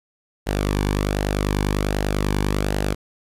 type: tone with flanger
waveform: sawtooth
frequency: 50.1 Hz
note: G1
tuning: 38 cents sharp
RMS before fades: -22 dBFS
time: 0.46-2.95 s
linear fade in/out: 20 ms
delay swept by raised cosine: 0.85 to 1.56 ms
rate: 1.3 Hz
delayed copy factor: -0.5
effects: resampled to 32000 Hz + 8-bit